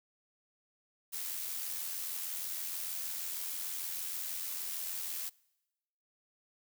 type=noise with amplitude modulation; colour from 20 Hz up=blue; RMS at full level=-37 dBFS; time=1.12-5.3 s; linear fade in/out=20 ms; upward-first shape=sine; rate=86.4 Hz; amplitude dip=40%; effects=noise-tail reverb RT60 1.0 s tail -25 dB re dry